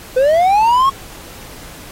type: linear sweep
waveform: triangle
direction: up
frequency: 493.9 to 1108.7 Hz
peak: -7 dBFS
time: 0.16-0.9 s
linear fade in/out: 10 ms
effects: pink hiss -36 dBFS RMS until 1.91 s + AAC 48 kbps